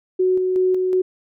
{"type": "tone with tremolo", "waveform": "sine", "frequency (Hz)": 370.2, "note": "F#4", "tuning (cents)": 1, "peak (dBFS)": -14, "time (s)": [0.19, 1.02], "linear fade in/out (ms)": 10, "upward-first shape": "square", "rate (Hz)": 2.7, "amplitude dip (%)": 30, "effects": []}